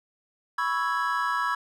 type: chord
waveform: triangle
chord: C# minor seventh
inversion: third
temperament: equal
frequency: 987.8 / 1108.7 / 1318.5 / 1661.2 Hz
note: B5 / C#6 / E6 / G#6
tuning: 0 / 0 / 0 / 0 cents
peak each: -28 dBFS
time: 0.58-1.55 s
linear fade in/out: 5 ms
effects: none